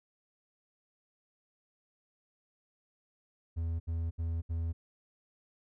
triangle tone bursts, 82.8 Hz, E2, 8 cents sharp, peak -29 dBFS, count 4, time 3.56-4.73 s, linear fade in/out 20 ms, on 240 ms, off 70 ms, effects none

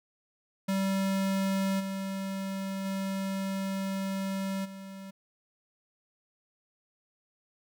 square tone with level steps, 193.6 Hz, G3, 21 cents flat, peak -27 / -33 / -31 / -42 dBFS, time 0.68-5.11 s, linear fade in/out 10 ms, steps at 1.79 / 2.84 / 4.64 s, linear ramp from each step 20 ms, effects none

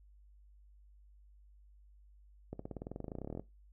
accelerating click train, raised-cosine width 2 ms, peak -28 dBFS, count 23, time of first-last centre 2.53-3.396 s, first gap 64 ms, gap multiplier 0.95, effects noise-tail reverb RT60 0.2 s tail -19 dB re dry + added 50 Hz sine -58 dBFS peak until 3.72 s

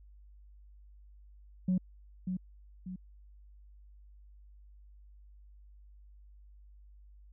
sine tone with echo, 184 Hz, F#3, 9 cents flat, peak -24 dBFS, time 1.68-1.78 s, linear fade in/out 5 ms, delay 590 ms, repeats 2, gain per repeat -7 dB, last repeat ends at 2.96 s, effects tanh soft clip ceiling -23 dBFS + added 50 Hz sine -53 dBFS peak until 7.32 s

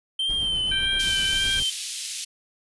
triangle tone with vibrato, 3117 Hz, G7, 11 cents flat, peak -21 dBFS, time 0.19-1.7 s, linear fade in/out 5 ms, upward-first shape triangle, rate 1.7 Hz, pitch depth 52 cents each way
brown noise with tremolo, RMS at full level -34 dBFS, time 0.28-1.64 s, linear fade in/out 20 ms, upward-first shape sine, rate 7.8 Hz, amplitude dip 40%
harmonic tone, 784 Hz, G5, in tune, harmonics 2 / 3 / 4 / 5, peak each -28 / -32 / -36 / -42 dBFS, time 0.71-1.6 s, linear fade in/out 10 ms
pink high-pass noise, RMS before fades -31 dBFS, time 0.99-2.25 s, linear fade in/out 10 ms, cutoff 3000 Hz, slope 24 dB/octave
effects resampled to 24000 Hz

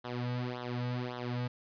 sawtooth tone with flanger, 123.2 Hz, B2, 4 cents flat, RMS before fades -36 dBFS, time 0.04-1.48 s, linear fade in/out 10 ms, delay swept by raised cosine 0.41 to 2.91 ms, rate 1.8 Hz, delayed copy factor -0.95, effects resampled to 11025 Hz + 11-bit

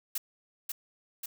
blue noise with echo, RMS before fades -32 dBFS, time 0.15-0.18 s, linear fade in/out 5 ms, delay 540 ms, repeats 2, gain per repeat -3 dB, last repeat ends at 1.26 s, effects none

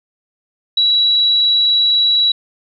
sine tone, 3908 Hz, B7, 19 cents flat, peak -10 dBFS, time 0.77-2.32 s, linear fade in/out 5 ms, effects none

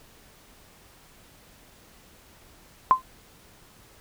sine tone with exponential decay, 1037 Hz, C6, 16 cents flat, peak -9 dBFS, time 2.91-3.02 s, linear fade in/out 0 ms, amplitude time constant 23 ms, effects pink hiss -54 dBFS RMS until 4 s

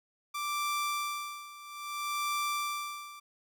sawtooth tone with tremolo, 1174.7 Hz, D6, in tune, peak -26 dBFS, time 0.34-3.2 s, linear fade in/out 10 ms, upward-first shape sine, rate 0.61 Hz, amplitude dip 85%, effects none

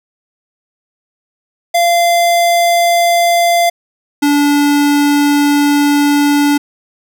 square tone pair in turn, 689 / 289 Hz, F5 / D4, -24 / -28 cents, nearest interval octave + minor third, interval 1504 cents, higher first, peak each -9 dBFS, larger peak neither, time 1.74-3.7 / 4.22-6.58 s, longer second, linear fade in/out 10 ms, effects none

